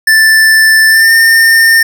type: tone with pitch glide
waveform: square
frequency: 1764 to 1812.5 Hz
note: A6 to A#6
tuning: +4 to -49 cents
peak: -4 dBFS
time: 0.07-1.83 s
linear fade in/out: 5 ms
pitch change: +47 cents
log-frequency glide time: 0.88-1.11 s
effects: none